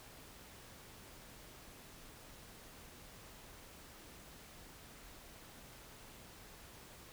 silence, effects pink hiss -56 dBFS RMS until 7.12 s

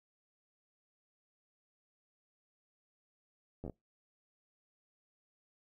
slowing click train, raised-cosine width 2 ms, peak -30 dBFS, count 5, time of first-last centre 3.64-3.697 s, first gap 11 ms, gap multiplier 1.18, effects noise-tail reverb RT60 0.2 s tail -24 dB re dry

